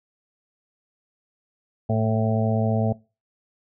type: harmonic tone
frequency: 110.6 Hz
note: A2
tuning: 9 cents sharp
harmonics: 1 / 2 / 4 / 5 / 6 / 7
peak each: -22 / -25 / -30 / -31 / -27 / -33 dBFS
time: 1.89-2.93 s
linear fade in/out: 10 ms
effects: noise-tail reverb RT60 0.3 s tail -22 dB re dry